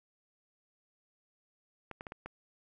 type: clicks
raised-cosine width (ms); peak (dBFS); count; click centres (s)
0.5; -27; 5; 1.913 / 2.009 / 2.068 / 2.121 / 2.26
effects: none